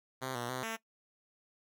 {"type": "tone with pitch steps", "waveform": "5% pulse", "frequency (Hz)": [130.7, 120.3, 128.5, 224.4], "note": ["C3", "B2", "C3", "A3"], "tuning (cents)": [-1, -45, -31, 34], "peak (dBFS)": -25, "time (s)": [0.21, 0.77], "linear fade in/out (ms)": 20, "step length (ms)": 140, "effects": ["noise-tail reverb RT60 0.1 s tail -18 dB re dry"]}